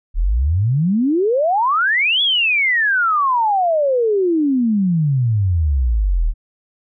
sine exponential two-way sweep, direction up then down, 36 to 3440 to 36 Hz, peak -13 dBFS, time 0.14-6.34 s, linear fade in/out 50 ms, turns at 2.22 s, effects none

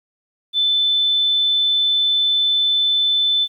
sine tone, 3520 Hz, A7, in tune, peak -14 dBFS, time 0.53-3.48 s, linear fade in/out 50 ms, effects 9-bit

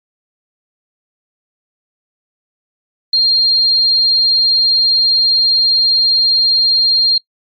sine tone, 4205 Hz, C8, 8 cents sharp, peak -8 dBFS, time 3.13-7.18 s, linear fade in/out 5 ms, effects noise-tail reverb RT60 0.1 s tail -23 dB re dry + MP3 48 kbps

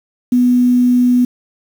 sine tone with quantisation, 247 Hz, B3, in tune, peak -8 dBFS, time 0.32-1.25 s, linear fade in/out 5 ms, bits 6, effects none

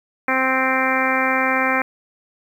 harmonic tone, 261.6 Hz, C4, in tune, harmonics 1 / 2 / 3 / 4 / 5 / 6 / 7 / 8 / 9, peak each -25 / -25 / -25 / -25 / -25 / -25 / -25 / -25 / -25 dBFS, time 0.28-1.82 s, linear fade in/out 2 ms, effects 8-bit

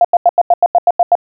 sine tone bursts, 698.5 Hz, F5, in tune, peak -4 dBFS, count 10, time 0.01-1.153 s, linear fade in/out 2 ms, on 36 ms, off 87 ms, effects none

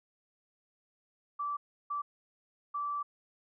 sine tone bursts at uneven times, 1162 Hz, D6, 19 cents flat, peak -32 dBFS, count 3, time 1.39-1.57 / 1.9-2.02 / 2.74-3.03 s, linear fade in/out 10 ms, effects none

